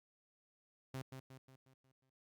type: tone with echo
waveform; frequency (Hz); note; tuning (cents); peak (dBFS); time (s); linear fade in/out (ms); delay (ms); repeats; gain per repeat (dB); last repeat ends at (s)
sawtooth; 131.7; C3; +12; -38; 0.94-1.02; 5; 180; 6; -6; 2.1
effects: Opus 48 kbps